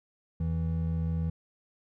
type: tone pair together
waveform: triangle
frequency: 83.2 / 163.73 Hz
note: E2 / E3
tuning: +17 / -11 cents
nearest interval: octave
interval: 1172 cents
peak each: -28 dBFS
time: 0.4-1.3 s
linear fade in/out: 5 ms
effects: none